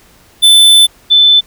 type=tone pair in turn; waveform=square / sine; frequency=3520 / 3520 Hz; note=A7 / A7; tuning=0 / 0 cents; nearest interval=unison; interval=0 cents; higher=neither; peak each=-3 dBFS; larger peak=neither; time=0.42-0.87 / 1.1-1.41 s; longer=first; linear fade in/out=20 ms; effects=pink hiss -45 dBFS RMS until 1.46 s